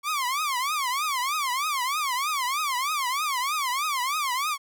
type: tone with vibrato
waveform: sawtooth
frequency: 1110 Hz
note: C#6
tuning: 2 cents sharp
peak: -21 dBFS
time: 0.03-4.58 s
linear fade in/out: 50 ms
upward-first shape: triangle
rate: 3.2 Hz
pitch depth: 250 cents each way
effects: none